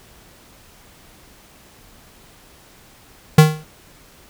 square tone with exponential decay, 154.9 Hz, D#3, 7 cents flat, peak -3 dBFS, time 3.38-3.64 s, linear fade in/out 5 ms, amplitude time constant 56 ms, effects pink hiss -48 dBFS RMS until 4.29 s

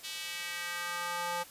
square tone with high-pass filter sweep, 174.4 Hz, F3, 2 cents flat, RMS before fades -37 dBFS, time 0.03-1.44 s, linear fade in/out 20 ms, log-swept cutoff 3400 to 740 Hz, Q 1.6, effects white hiss -52 dBFS RMS until 1.5 s + resampled to 32000 Hz

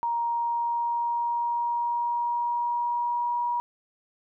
sine tone with pitch glide, 939 to 959.3 Hz, A#5 to A#5, +12 to +49 cents, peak -24 dBFS, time 0.03-3.6 s, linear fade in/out 0 ms, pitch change +37 cents, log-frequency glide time 0.25-3.45 s, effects none

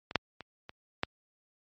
clicks, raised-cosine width 0.3 ms, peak -23 / -7 / -26 / -27 / -11 dBFS, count 5, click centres 0.111 / 0.157 / 0.407 / 0.694 / 1.034 s, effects high-pass 60 Hz 12 dB/octave + MP3 32 kbps

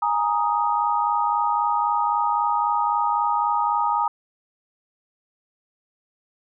sine chord, Ab suspended second, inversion none, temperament just, 830.6 / 934.4 / 1245.9 Hz, Ab5 / Bb5 / Eb6, 0 / +4 / +2 cents, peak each -24 / -22 / -24 dBFS, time 0.02-4.08 s, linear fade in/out 5 ms, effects none

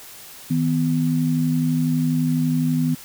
sine tone pair together, 158.2 / 250.2 Hz, D#3 / B3, +29 / +23 cents, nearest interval minor sixth, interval 794 cents, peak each -20 dBFS, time 0.5-2.95 s, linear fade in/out 10 ms, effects white hiss -41 dBFS RMS until 3.04 s

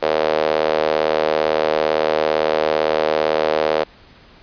sawtooth tone with high-pass filter, 77.78 Hz, D#2, in tune, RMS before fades -18 dBFS, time 0.02-3.84 s, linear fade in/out 10 ms, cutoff 520 Hz, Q 3.5, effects pink hiss -47 dBFS RMS until 4.42 s + resampled to 11025 Hz

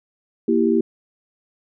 sine chord, E diminished, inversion second, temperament equal with one note detuned, 234.4 / 329.6 / 392 Hz, Bb3 / E4 / G4, +10 / 0 / 0 cents, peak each -19 dBFS, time 0.48-0.81 s, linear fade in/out 5 ms, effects none

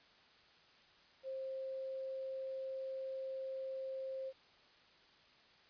sine tone with quantisation, 530 Hz, C5, 22 cents sharp, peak -40 dBFS, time 1.23-4.33 s, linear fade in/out 50 ms, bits 11, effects white hiss -65 dBFS RMS until 5.69 s + resampled to 11025 Hz

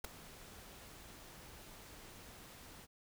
pink noise with ADSR envelope, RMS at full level -38 dBFS, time 0.04-2.87 s, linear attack 6 ms, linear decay 8 ms, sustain -17 dB, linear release 34 ms, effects none

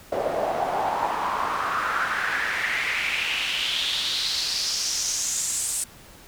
pink noise with band-pass filter sweep, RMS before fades -26 dBFS, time 0.12-5.84 s, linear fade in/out 5 ms, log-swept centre 570 to 8800 Hz, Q 4, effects pink hiss -48 dBFS RMS until 6.27 s

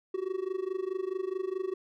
triangle tone with amplitude modulation, 376.6 Hz, F#4, 31 cents sharp, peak -25 dBFS, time 0.14-1.74 s, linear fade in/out 5 ms, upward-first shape sine, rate 24.7 Hz, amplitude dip 90%, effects none

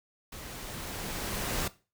pink noise with level ramp, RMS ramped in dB -44 to -31 dBFS, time 0.32-1.68 s, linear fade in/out 5 ms, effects noise-tail reverb RT60 0.3 s tail -17 dB re dry

